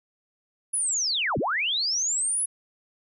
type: linear two-way sweep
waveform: sine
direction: down then up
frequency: 10548 to 85 to 10548 Hz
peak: -23 dBFS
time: 0.73-2.46 s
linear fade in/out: 10 ms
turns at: 1.38 s
effects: none